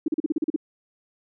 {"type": "tone bursts", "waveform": "sine", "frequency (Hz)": 311.1, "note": "D#4", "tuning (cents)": 0, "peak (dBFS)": -19, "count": 9, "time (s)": [0.06, 0.562], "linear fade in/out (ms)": 5, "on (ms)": 22, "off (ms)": 38, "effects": []}